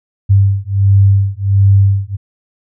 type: beating tone pair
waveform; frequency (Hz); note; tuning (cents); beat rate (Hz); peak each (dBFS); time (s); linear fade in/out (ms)
sine; 98 / 99.4; G2 / G2; 0 / +25; 1.4; -10; 0.29-2.17; 20
effects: none